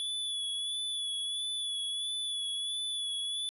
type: tone with vibrato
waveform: square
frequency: 3426 Hz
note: A7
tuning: 47 cents flat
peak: -33 dBFS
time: 0-3.49 s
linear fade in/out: 0 ms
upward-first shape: sine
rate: 1.5 Hz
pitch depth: 32 cents each way
effects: resampled to 32000 Hz